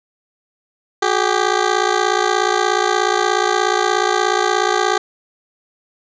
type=ring-modulated tone; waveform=15% pulse; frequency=394 Hz; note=G4; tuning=9 cents sharp; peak=-5 dBFS; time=1.02-4.98 s; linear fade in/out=5 ms; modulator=28.4 Hz; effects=resampled to 16000 Hz + 7-bit